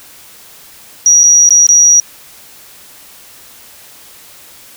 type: tone with dropouts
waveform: sine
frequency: 5770 Hz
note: F#8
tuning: 44 cents flat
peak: -3 dBFS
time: 1.06-2 s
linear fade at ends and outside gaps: 1 ms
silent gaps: 1.234-1.238 / 1.491-1.506 / 1.667-1.689 s
effects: white hiss -38 dBFS RMS until 4.76 s